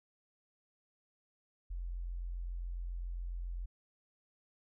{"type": "tone", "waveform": "sine", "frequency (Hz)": 43.65, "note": "F1", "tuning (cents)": 0, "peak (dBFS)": -37, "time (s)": [1.7, 3.66], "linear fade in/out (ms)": 10, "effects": []}